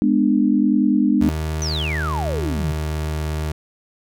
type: chord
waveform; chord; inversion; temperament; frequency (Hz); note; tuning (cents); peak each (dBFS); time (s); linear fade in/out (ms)
sine; G# diminished; none; just; 207.7 / 249.2 / 299; G#3 / B3 / D4; 0 / +16 / +31; -18; 0.02-1.29; 0
type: tone with pitch glide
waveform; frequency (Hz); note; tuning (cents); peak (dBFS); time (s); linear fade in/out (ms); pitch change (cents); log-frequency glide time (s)
30% pulse; 78.2 to 77.03; D#2 to D#2; +9 to -17; -19; 1.21-3.52; 5; -26; 1.47-2.17
type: exponential sweep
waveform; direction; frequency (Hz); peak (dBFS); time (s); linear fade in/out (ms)
sine; down; 6210 to 130.9; -24; 1.62-2.72; 0
effects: none